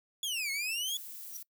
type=exponential two-way sweep; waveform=sawtooth; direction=down then up; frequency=3433 to 2150 to 3433 Hz; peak=-29 dBFS; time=0.23-0.97 s; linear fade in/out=2 ms; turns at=0.51 s
type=noise; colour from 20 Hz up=violet; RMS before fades=-45 dBFS; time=0.88-1.43 s; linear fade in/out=5 ms
type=tone with exponential growth; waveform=sawtooth; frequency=5790 Hz; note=F#8; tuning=38 cents flat; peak=-34 dBFS; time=1.27-1.37 s; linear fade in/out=5 ms; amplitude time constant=20 ms
effects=noise-tail reverb RT60 0.1 s tail -23 dB re dry